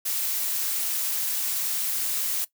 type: noise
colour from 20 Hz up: blue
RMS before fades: -27 dBFS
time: 0.05-2.45 s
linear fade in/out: 10 ms
effects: noise-tail reverb RT60 0.1 s tail -18 dB re dry